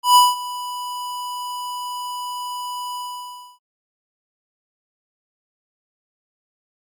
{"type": "tone with ADSR envelope", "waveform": "square", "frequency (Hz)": 987.8, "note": "B5", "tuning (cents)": 0, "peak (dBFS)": -8, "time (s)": [0.03, 3.59], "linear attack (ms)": 130, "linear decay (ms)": 190, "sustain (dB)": -19, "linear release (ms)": 640, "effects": ["AAC 64 kbps"]}